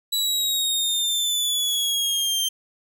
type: exponential sweep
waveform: sawtooth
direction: down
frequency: 3939 to 3136 Hz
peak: -18 dBFS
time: 0.12-2.49 s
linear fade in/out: 10 ms
effects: none